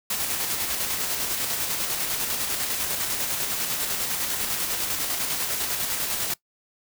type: noise with tremolo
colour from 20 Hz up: white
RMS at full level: -26 dBFS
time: 0.1-6.34 s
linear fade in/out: 5 ms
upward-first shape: square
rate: 10 Hz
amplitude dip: 30%
effects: noise-tail reverb RT60 0.1 s tail -21 dB re dry